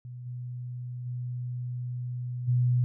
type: tone with level steps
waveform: sine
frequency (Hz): 123.47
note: B2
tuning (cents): 0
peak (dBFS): -38 / -34 / -31 / -21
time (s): 0.05-2.84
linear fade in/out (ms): 0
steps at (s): 0.25 / 1.05 / 2.47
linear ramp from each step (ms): 20
effects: none